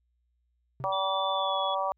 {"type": "tone with exponential decay", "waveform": "triangle", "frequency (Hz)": 130.5, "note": "C3", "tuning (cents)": -4, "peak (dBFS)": -32, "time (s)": [0.8, 1], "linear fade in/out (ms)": 2, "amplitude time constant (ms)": 42}
{"type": "harmonic tone", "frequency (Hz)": 192, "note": "G3", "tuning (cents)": -36, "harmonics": [3, 4, 5, 6], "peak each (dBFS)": [-32, -32, -32, -32], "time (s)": [0.84, 1.92], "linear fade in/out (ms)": 0}
{"type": "tone with pitch glide", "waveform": "sine", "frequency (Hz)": [3500, 3387], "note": ["A7", "G#7"], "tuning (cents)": [-10, 33], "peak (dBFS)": -33, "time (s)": [0.92, 1.75], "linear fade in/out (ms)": 10, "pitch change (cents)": -57, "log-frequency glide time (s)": [1.32, 1.58]}
{"effects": ["added 60 Hz sine -70 dBFS peak until 1.97 s"]}